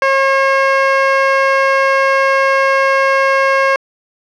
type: tone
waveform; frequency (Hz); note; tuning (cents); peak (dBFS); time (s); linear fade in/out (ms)
15% pulse; 541; C#5; -42; -3; 0.02-3.76; 2
effects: low-pass 3000 Hz 12 dB/octave